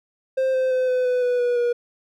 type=tone with pitch steps; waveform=triangle; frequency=525 / 518.4 / 511.8 / 505.4 / 499 / 492.7 / 486.5 / 480.3 Hz; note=C5 / C5 / C5 / B4 / B4 / B4 / B4 / B4; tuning=+6 / -16 / -38 / +40 / +18 / -4 / -26 / -48 cents; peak=-16 dBFS; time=0.37-1.73 s; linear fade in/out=10 ms; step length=170 ms; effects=none